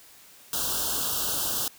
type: band-stop noise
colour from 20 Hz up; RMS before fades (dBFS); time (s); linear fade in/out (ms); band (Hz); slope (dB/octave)
white; -28; 0.53-1.68; 2; 1600 to 2800; 96
effects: white hiss -52 dBFS RMS until 1.78 s